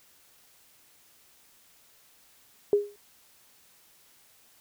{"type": "tone with exponential decay", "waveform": "sine", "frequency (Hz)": 410, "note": "G#4", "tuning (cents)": -22, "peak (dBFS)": -15, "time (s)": [2.73, 2.96], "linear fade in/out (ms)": 1, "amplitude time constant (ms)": 48, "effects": ["white hiss -60 dBFS RMS until 4.6 s"]}